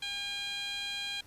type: tone with band-pass filter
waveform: 15% pulse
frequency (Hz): 807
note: G#5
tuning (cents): -50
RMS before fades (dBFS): -37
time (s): 0.02-1.21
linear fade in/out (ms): 5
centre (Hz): 3700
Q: 2.4
effects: pink hiss -59 dBFS RMS until 1.26 s + resampled to 32000 Hz